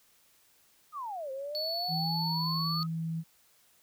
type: exponential two-way sweep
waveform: sine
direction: down then up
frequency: 1281 to 523.3 to 1281 Hz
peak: -35 dBFS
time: 0.92-2.87 s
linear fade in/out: 50 ms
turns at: 1.31 s
type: tone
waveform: triangle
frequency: 4435 Hz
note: C#8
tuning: in tune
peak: -31 dBFS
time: 1.55-2.83 s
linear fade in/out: 0 ms
type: tone with pitch glide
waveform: sine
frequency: 164.81 to 163.29 Hz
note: E3 to E3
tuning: 0 to -16 cents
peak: -31 dBFS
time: 1.88-3.24 s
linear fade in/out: 50 ms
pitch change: -16 cents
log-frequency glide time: 2.32-2.4 s
effects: white hiss -65 dBFS RMS until 3.82 s